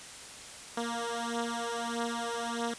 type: beating tone pair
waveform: 10% pulse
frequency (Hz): 233.1 / 234.7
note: A#3 / A#3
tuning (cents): 0 / +12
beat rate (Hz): 1.6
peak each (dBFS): -27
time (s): 0.77-2.74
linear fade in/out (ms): 5
effects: white hiss -46 dBFS RMS until 2.78 s + resampled to 22050 Hz